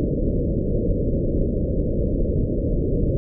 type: low-pass noise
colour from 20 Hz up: pink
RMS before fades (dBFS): -21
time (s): 0-3.17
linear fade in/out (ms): 0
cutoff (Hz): 580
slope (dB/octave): 96
effects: none